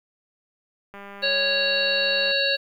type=click train; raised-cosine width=0.5 ms; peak=-26 dBFS; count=276; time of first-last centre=0.94-2.315 s; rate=200 Hz
type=harmonic tone; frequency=553 Hz; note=C#5; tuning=4 cents flat; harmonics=1 / 3 / 5 / 7 / 8; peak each=-26 / -26 / -26 / -26 / -26 dBFS; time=1.22-2.57 s; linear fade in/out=20 ms
effects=9-bit